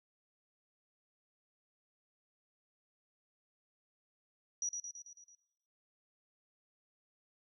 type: tone with echo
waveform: sine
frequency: 5810 Hz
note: F#8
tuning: 32 cents flat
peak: -33 dBFS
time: 4.62-4.69 s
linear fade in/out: 2 ms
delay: 110 ms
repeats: 6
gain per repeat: -4 dB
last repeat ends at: 5.35 s
effects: noise-tail reverb RT60 1.0 s tail -20 dB re dry